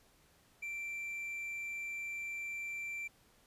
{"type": "tone", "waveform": "triangle", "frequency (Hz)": 2349, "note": "D7", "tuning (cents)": 0, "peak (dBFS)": -37, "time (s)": [0.62, 3.08], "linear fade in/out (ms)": 10, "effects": ["pink hiss -67 dBFS RMS until 3.46 s", "resampled to 32000 Hz"]}